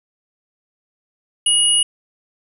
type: tone pair together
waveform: sine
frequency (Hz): 2900 / 9735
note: F#7 / D#9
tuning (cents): -35 / -39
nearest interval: octave + major sixth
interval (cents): 2096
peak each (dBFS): -15 / -15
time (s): 1.46-1.83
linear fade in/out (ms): 5
effects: none